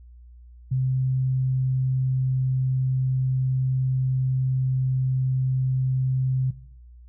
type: tone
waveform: sine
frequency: 130.2 Hz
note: C3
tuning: 8 cents flat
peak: -20 dBFS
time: 0.71-6.51 s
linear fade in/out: 10 ms
effects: noise-tail reverb RT60 0.8 s tail -19 dB re dry + added 60 Hz sine -44 dBFS peak until 7.08 s